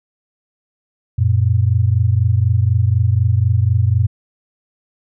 sine tone pair together, 92.5 / 116.54 Hz, F#2 / A#2, 0 / 0 cents, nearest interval major third, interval 400 cents, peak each -14 dBFS, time 1.18-4.07 s, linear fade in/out 10 ms, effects none

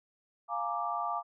sine chord, Bb dominant seventh, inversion second, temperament equal with one note detuned, 698.5 / 836.4 / 932.3 / 1174.7 Hz, F5 / Ab5 / Bb5 / D6, 0 / +12 / 0 / 0 cents, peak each -36 / -38 / -39 / -34 dBFS, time 0.48-1.23 s, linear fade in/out 50 ms, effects none

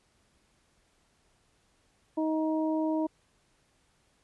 harmonic tone, 314.7 Hz, D#4, 20 cents sharp, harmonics 1 / 2 / 3, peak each -27 / -33 / -37 dBFS, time 2.17-3.07 s, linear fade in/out 10 ms, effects pink hiss -69 dBFS RMS until 4.23 s + resampled to 24000 Hz

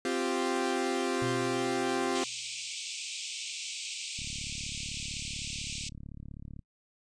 sawtooth chord, C suspended fourth, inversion none, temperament equal, 261.6 / 349.2 / 392 Hz, C4 / F4 / G4, 0 / 0 / 0 cents, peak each -29 dBFS, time 0.05-2.24 s, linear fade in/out 2 ms
triangle tone with exponential decay, 123.47 Hz, B2, in tune, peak -31 dBFS, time 1.22-2.7 s, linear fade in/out 0 ms, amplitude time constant 320 ms
pink band-pass noise, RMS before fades -39 dBFS, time 2.15-5.89 s, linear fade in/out 5 ms, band 2300 to 8600 Hz, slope 96 dB/octave
click train, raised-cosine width 5 ms, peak -32 dBFS, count 87, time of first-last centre 4.19-6.592 s, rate 35.8 Hz
effects noise-tail reverb RT60 0.1 s tail -26 dB re dry + resampled to 22050 Hz

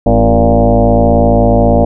sine tone with frequency modulation, 249.4 Hz, B3, 17 cents sharp, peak -5 dBFS, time 0.06-1.85 s, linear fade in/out 5 ms, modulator 111 Hz, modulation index 4.2, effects none

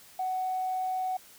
triangle tone with tanh clipping, 746 Hz, F#5, 14 cents sharp, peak -28 dBFS, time 0.19-1.17 s, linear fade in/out 5 ms, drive 4 dB, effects white hiss -54 dBFS RMS until 1.38 s

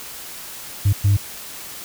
sine tone bursts at uneven times, 100 Hz, G2, 35 cents sharp, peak -10 dBFS, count 2, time 0.85-0.93 / 1.04-1.17 s, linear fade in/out 10 ms, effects tanh soft clip ceiling -10 dBFS + white hiss -35 dBFS RMS until 1.84 s

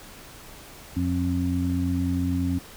harmonic tone, 89.2 Hz, F2, 37 cents sharp, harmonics 1 / 2 / 3, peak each -26 / -30 / -25 dBFS, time 0.96-2.59 s, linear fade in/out 10 ms, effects pink hiss -45 dBFS RMS until 2.76 s

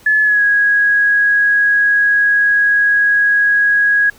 sine tone with pitch glide, 1717 to 1656.6 Hz, A6 to G#6, -43 to -5 cents, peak -9 dBFS, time 0.06-4.1 s, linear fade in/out 5 ms, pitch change -62 cents, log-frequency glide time 0.22-0.43 s, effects pink hiss -45 dBFS RMS until 4.18 s

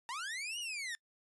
sawtooth linear two-way sweep, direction up then down, 895 to 2960 to 1762 Hz, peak -35 dBFS, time 0.09-0.95 s, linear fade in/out 0 ms, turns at 0.59 s, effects noise-tail reverb RT60 0.1 s tail -25 dB re dry + resampled to 24000 Hz

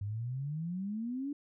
sine exponential sweep, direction up, 98 to 293.7 Hz, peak -34 dBFS, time 0.01-1.33 s, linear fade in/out 5 ms, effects none

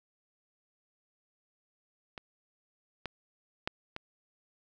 clicks, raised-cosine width 0.3 ms, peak -25 / -20 / -15 / -22 dBFS, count 4, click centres 2.178 / 3.057 / 3.675 / 3.964 s, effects none

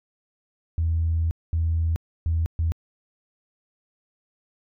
sine tone bursts at uneven times, 82 Hz, E2, 9 cents flat, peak -19 dBFS, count 4, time 0.78-1.31 / 1.53-1.96 / 2.26-2.46 / 2.59-2.72 s, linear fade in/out 0 ms, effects tanh soft clip ceiling -15 dBFS

